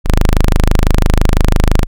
sawtooth tone, 25.96 Hz, G#0, in tune, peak -3 dBFS, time 0.04-1.87 s, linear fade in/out 50 ms, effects none

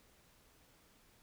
silence, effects pink hiss -67 dBFS RMS until 1.22 s

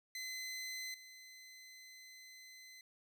20% pulse tone with level steps, 2040 Hz, C7, 44 cents flat, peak -37 / -49 dBFS, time 0.15-2.81 s, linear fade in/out 2 ms, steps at 0.94 s, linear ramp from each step 2 ms, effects none

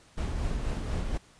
brown noise with tremolo, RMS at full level -29 dBFS, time 0.17-1.18 s, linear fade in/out 10 ms, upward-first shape sine, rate 4.2 Hz, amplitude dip 35%, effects pink hiss -58 dBFS RMS until 1.39 s + resampled to 22050 Hz

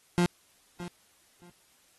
30% pulse tone with echo, 175.3 Hz, F3, 7 cents sharp, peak -19 dBFS, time 0.18-0.26 s, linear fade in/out 0 ms, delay 620 ms, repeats 2, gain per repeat -15 dB, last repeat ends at 1.5 s, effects white hiss -64 dBFS RMS until 1.98 s + AAC 32 kbps

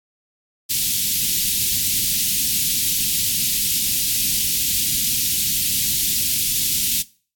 white band-stop noise, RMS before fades -20 dBFS, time 0.69-7.03 s, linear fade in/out 20 ms, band 250 to 2800 Hz, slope 24 dB/octave, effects noise-tail reverb RT60 0.4 s tail -21 dB re dry + AAC 64 kbps

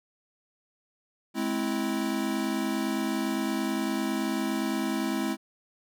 square chord, Ab augmented, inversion none, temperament equal with one note detuned, 211.9 / 261.6 / 329.6 Hz, Ab3 / C4 / E4, +35 / 0 / 0 cents, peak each -32 dBFS, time 1.34-5.37 s, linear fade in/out 50 ms, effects none

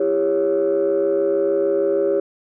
sine chord, C# diminished, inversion first, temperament just, 332.6 / 399.1 / 554.4 Hz, E4 / G4 / C#5, +16 / +31 / 0 cents, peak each -23 / -17 / -19 dBFS, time 0-2.2 s, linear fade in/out 5 ms, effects tanh soft clip ceiling -11 dBFS

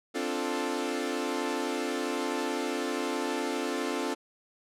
sawtooth chord, D minor seventh, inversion third, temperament equal, 261.6 / 293.7 / 349.2 / 440 Hz, C4 / D4 / F4 / A4, 0 / 0 / 0 / 0 cents, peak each -31 dBFS, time 0.14-4.15 s, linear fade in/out 20 ms, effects low-pass 10000 Hz 12 dB/octave

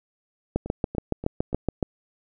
two click trains, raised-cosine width 2 ms, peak -9 / -20 dBFS, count 10 / 4, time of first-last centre 0.56-1.828 / 0.66-1.53 s, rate 7.1 / 3.45 Hz, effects none

